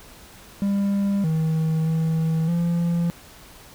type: tone with pitch steps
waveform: triangle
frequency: 199.5 / 159.4 / 161.1 / 170.8 Hz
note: G3 / D#3 / E3 / F3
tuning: +31 / +42 / -39 / -38 cents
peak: -17 dBFS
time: 0.62-3.1 s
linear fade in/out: 0 ms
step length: 620 ms
effects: pink hiss -46 dBFS RMS until 3.74 s